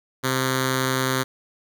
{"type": "tone with notch filter", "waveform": "5% pulse", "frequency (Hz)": 130.81, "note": "C3", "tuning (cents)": 0, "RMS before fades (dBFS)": -23, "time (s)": [0.23, 1.24], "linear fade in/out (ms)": 20, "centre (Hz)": 730, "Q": 1.3, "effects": []}